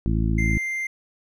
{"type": "harmonic tone", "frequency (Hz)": 54.9, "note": "A1", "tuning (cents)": -3, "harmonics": [1, 2, 3, 4, 5, 6], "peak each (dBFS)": [-22, -25, -27, -28, -34, -32], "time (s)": [0.06, 0.58], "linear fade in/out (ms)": 0}
{"type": "tone", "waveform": "triangle", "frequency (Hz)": 2093, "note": "C7", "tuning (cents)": 0, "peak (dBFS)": -23, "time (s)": [0.38, 0.87], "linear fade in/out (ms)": 5}
{"effects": []}